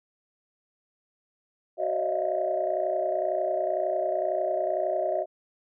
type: tone cluster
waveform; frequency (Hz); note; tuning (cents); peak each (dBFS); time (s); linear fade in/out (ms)
sine; 374.6 / 546 / 606 / 637 / 699; F#4 / C#5 / D#5 / D#5 / F5; +21 / -26 / -46 / +41 / +1; -33 / -33 / -30 / -28 / -31; 1.77-5.26; 50
effects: tanh soft clip ceiling -14 dBFS